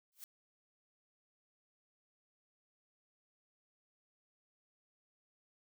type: noise with exponential growth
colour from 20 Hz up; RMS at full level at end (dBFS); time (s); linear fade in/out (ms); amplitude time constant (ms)
blue; -45; 0.12-0.24; 1; 24
effects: none